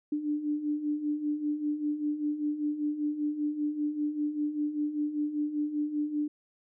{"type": "beating tone pair", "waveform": "sine", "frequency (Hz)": [293.7, 298.8], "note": ["D4", "D4"], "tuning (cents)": [0, 30], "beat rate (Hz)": 5.1, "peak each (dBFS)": [-35, -29], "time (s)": [0.12, 6.28], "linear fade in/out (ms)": 5, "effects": []}